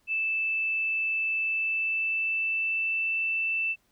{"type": "tone with pitch glide", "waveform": "sine", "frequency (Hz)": [2637, 2657], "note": ["E7", "E7"], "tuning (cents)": [0, 13], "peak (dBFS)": -25, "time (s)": [0.07, 3.76], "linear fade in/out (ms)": 50, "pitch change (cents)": 13, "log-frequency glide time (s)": [1.36, 3.14], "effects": ["pink hiss -69 dBFS RMS until 3.91 s"]}